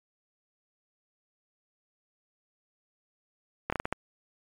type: slowing click train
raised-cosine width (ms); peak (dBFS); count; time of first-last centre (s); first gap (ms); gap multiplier
0.5; -13; 6; 3.7-3.926; 25; 1.3
effects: MP3 96 kbps